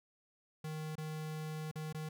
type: tone with dropouts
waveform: square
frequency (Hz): 155.56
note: D#3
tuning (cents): 0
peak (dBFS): -40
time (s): 0.64-2.09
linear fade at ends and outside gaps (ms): 5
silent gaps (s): 0.955-0.98 / 1.714-1.756 / 1.927-1.945
effects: none